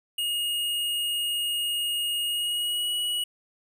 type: tone with pitch glide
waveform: square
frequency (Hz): 2863 to 2921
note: F7 to F#7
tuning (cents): +42 to -23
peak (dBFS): -26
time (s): 0.18-3.24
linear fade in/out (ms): 5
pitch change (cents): +35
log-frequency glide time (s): 2.25-2.92
effects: none